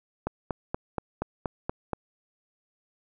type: click train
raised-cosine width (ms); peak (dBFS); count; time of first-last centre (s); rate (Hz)
1; -14; 8; 0.27-1.933; 4.21
effects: none